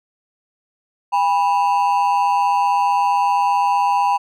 triangle ring-modulated tone, 896 Hz, A5, 31 cents sharp, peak -9 dBFS, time 1.12-4.18 s, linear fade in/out 20 ms, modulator 87.7 Hz, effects none

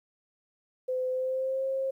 sine tone with pitch glide, 511 to 534.2 Hz, C5 to C5, -41 to +36 cents, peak -27 dBFS, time 0.88-1.91 s, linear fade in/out 10 ms, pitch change +77 cents, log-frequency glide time 1.1-1.65 s, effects 11-bit

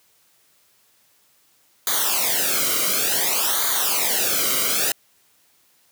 white noise with flanger, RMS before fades -21 dBFS, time 1.87-4.92 s, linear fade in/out 2 ms, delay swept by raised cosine 0.37 to 1.16 ms, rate 0.56 Hz, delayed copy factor -0.95, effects white hiss -60 dBFS RMS until 5.91 s + high-pass 80 Hz 12 dB/octave

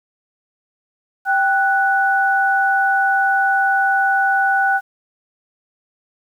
sine tone pair together, 782.3 / 1480 Hz, G5 / F#6, -4 / 0 cents, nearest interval major seventh, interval 1104 cents, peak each -16 dBFS, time 1.25-4.81 s, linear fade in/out 50 ms, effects 8-bit

